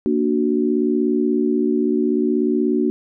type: chord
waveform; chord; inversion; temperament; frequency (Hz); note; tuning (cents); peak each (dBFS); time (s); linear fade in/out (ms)
sine; Bb augmented; none; equal; 233.1 / 293.7 / 370; Bb3 / D4 / F#4; 0 / 0 / 0; -20; 0.06-2.9; 0
effects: none

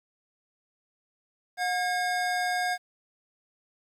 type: tone pair together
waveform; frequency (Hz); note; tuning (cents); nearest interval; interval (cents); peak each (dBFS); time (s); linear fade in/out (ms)
square; 723.1 / 1622; F#5 / G#6; -40 / -41; octave + major second; 1399; -28 / -31; 1.57-2.78; 50
effects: low-pass 9000 Hz 12 dB/octave + 10-bit

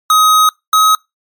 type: tone pair in turn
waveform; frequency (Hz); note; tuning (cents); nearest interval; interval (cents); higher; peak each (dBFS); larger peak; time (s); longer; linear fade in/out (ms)
square; 1260 / 1269.5; D#6 / D#6; +21 / +34; unison; 13; second; -7; neither; 0.1-0.49 / 0.73-0.95; first; 2
effects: noise-tail reverb RT60 0.2 s tail -26 dB re dry + MP3 96 kbps

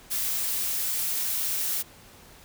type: noise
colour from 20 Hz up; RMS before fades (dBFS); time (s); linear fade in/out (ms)
blue; -28; 0.1-1.83; 20
effects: pink hiss -51 dBFS RMS until 2.44 s

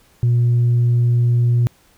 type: tone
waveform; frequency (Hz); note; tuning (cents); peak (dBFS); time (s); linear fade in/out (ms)
sine; 120; B2; -49; -10; 0.23-1.67; 0
effects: tanh soft clip ceiling -10 dBFS + pink hiss -54 dBFS RMS until 1.97 s

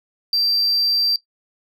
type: tone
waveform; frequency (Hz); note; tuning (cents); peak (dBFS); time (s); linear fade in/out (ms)
sine; 4699; D8; 0; -13; 0.33-1.16; 2
effects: noise-tail reverb RT60 0.1 s tail -17 dB re dry + tanh soft clip ceiling -14 dBFS

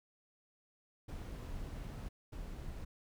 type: noise bursts at uneven times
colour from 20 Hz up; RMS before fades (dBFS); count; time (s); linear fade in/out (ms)
brown; -44; 2; 1.08-2.09 / 2.32-2.85; 10
effects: none

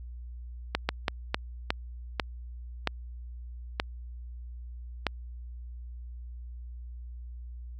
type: slowing click train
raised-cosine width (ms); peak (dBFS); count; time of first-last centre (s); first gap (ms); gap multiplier
0.3; -9; 9; 0.75-5.067; 140; 1.37
effects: added 60 Hz sine -39 dBFS peak until 7.79 s

